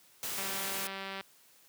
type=noise; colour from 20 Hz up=white; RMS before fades=-37 dBFS; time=0.23-0.87 s; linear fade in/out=0 ms
type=click train; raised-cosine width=0.3 ms; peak=-24 dBFS; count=162; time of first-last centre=0.38-1.21 s; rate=194 Hz
effects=white hiss -62 dBFS RMS until 1.68 s + high-pass 100 Hz 12 dB/octave